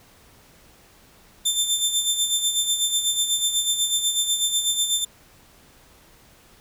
20% pulse tone with tremolo, 3565 Hz, A7, 22 cents sharp, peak -12 dBFS, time 1.45-5.05 s, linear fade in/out 10 ms, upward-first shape sine, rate 8.1 Hz, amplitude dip 60%, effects pink hiss -53 dBFS RMS until 6.6 s

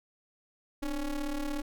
square ring-modulated tone, 138.59 Hz, C#3, in tune, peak -29 dBFS, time 0.82-1.62 s, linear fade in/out 10 ms, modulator 157 Hz, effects none

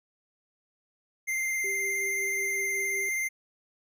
square tone with vibrato, 2093 Hz, C7, in tune, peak -28 dBFS, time 1.27-3.29 s, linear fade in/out 20 ms, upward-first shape sine, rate 19 Hz, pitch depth 17 cents each way
sine tone with tremolo, 392 Hz, G4, in tune, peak -36 dBFS, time 1.64-3.09 s, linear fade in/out 2 ms, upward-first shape sine, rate 5.4 Hz, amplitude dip 45%
effects none

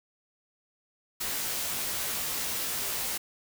white noise with comb filter, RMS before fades -32 dBFS, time 1.2-3.18 s, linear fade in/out 10 ms, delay 16 ms, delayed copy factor -0.9, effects none

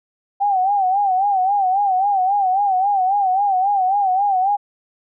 sine tone with vibrato, 777 Hz, G5, 16 cents flat, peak -14 dBFS, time 0.4-4.57 s, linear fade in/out 20 ms, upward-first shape sine, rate 3.7 Hz, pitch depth 100 cents each way, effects none

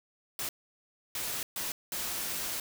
white noise bursts at uneven times, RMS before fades -35 dBFS, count 4, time 0.39-0.49 / 1.15-1.43 / 1.56-1.72 / 1.92-2.6 s, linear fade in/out 2 ms, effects none

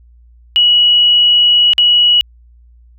sine tone with dropouts, 2925 Hz, F#7, 21 cents flat, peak -6 dBFS, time 0.56-2.21 s, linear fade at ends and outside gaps 0 ms, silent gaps 1.734-1.781 s, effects added 59 Hz sine -41 dBFS peak until 2.98 s

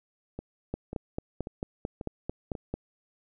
two click trains, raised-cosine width 2 ms, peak -18 / -23 dBFS, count 10 / 5, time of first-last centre 0.74-2.74 / 0.39-2.552 s, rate 4.5 / 1.85 Hz, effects none

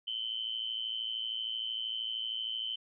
sine tone with amplitude modulation, 3061 Hz, G7, 42 cents flat, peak -30 dBFS, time 0.07-2.76 s, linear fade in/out 10 ms, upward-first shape sine, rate 113 Hz, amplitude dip 80%, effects none

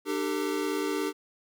square tone cluster, 300.7 / 391.8 / 448.6 Hz, D4 / G4 / A4, +41 / -1 / +34 cents, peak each -32 / -32 / -35 dBFS, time 0.05-1.13 s, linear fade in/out 50 ms, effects none

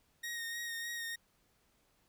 sawtooth tone with vibrato, 1864.7 Hz, A#6, in tune, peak -35 dBFS, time 0.23-1.16 s, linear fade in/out 10 ms, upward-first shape sine, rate 3.3 Hz, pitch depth 23 cents each way, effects pink hiss -73 dBFS RMS until 2.08 s

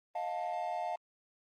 triangle tone cluster, 628 / 708 / 881 Hz, D#5 / F5 / A5, +16 / +23 / +2 cents, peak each -39 / -34 / -38 dBFS, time 0.15-0.96 s, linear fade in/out 5 ms, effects Opus 24 kbps

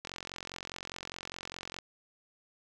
click train, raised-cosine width 0.2 ms, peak -22 dBFS, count 79, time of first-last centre 0.05-1.787 s, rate 44.9 Hz, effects none

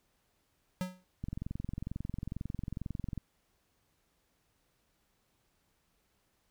square tone with exponential decay, 183.3 Hz, F#3, 16 cents flat, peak -30 dBFS, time 0.81-1.04 s, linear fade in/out 0 ms, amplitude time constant 48 ms
click train, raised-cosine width 5 ms, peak -25 dBFS, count 44, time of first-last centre 1.24-3.177 s, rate 22.2 Hz
effects pink hiss -75 dBFS RMS until 6.5 s

